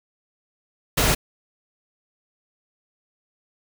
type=noise; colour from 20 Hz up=pink; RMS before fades=-19 dBFS; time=0.97-1.15 s; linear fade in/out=10 ms; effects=none